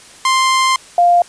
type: tone pair in turn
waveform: sawtooth / sine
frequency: 1048 / 699.5 Hz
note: C6 / F5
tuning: +2 / +3 cents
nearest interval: perfect fifth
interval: 699 cents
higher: first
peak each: -7 dBFS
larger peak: neither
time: 0.25-0.76 / 0.98-1.22 s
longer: first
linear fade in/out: 2 ms
effects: white hiss -40 dBFS RMS until 1.28 s + resampled to 22050 Hz